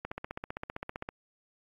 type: click train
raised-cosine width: 0.5 ms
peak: -21 dBFS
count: 17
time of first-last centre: 0.05-1.089 s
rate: 15.4 Hz
effects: AAC 32 kbps